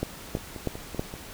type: two click trains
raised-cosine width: 2 ms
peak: -23 / -13 dBFS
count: 5 / 4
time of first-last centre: 0.37-1.139 / 0.03-0.995 s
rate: 5.2 / 3.11 Hz
effects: pink hiss -43 dBFS RMS until 1.33 s